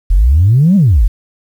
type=exponential two-way sweep; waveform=sine; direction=up then down; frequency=40.43 to 208.7 to 40.43 Hz; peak=-4 dBFS; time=0.1-1.08 s; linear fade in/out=10 ms; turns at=0.76 s; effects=tanh soft clip ceiling -1 dBFS + 7-bit